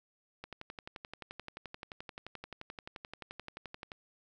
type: click train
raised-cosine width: 0.3 ms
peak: -27 dBFS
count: 41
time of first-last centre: 0.44-3.918 s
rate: 11.5 Hz
effects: none